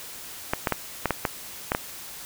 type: clicks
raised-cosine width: 0.5 ms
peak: -7 dBFS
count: 8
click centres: 0.535 / 0.672 / 0.723 / 1.057 / 1.107 / 1.252 / 1.719 / 1.749 s
effects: white hiss -40 dBFS RMS until 2.25 s